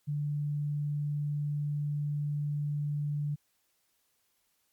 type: tone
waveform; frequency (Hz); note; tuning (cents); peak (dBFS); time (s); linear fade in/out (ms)
sine; 146.7; D3; -2; -29; 0.07-3.36; 20
effects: white hiss -74 dBFS RMS until 4.72 s + MP3 96 kbps